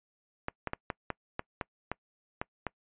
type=clicks; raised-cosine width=0.5 ms; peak=-17 dBFS; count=10; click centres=0.484 / 0.673 / 0.734 / 0.902 / 1.103 / 1.394 / 1.612 / 1.916 / 2.415 / 2.667 s; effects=noise-tail reverb RT60 0.1 s tail -25 dB re dry + resampled to 8000 Hz